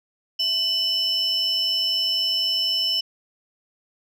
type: tone pair together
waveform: sine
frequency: 2984 / 5308 Hz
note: F#7 / E8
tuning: +14 / +11 cents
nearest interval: minor seventh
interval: 997 cents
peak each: -21 dBFS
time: 0.39-3.01 s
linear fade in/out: 10 ms
effects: tanh soft clip ceiling -16 dBFS